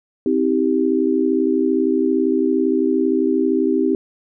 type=chord; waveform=sine; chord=C minor; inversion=none; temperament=equal with one note detuned; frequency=261.6 / 319.3 / 392 Hz; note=C4 / Eb4 / G4; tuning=0 / +45 / 0 cents; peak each=-19 dBFS; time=0.26-3.95 s; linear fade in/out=2 ms; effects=none